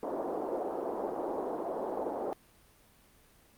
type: band-pass noise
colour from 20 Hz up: pink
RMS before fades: -35 dBFS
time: 0.03-2.33 s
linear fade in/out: 0 ms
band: 320 to 840 Hz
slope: 24 dB/octave
effects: pink hiss -62 dBFS RMS until 3.57 s + Opus 32 kbps